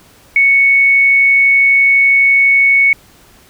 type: tone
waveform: sine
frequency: 2217 Hz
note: C#7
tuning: in tune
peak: -6 dBFS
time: 0.36-2.93 s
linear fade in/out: 2 ms
effects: pink hiss -45 dBFS RMS until 3.49 s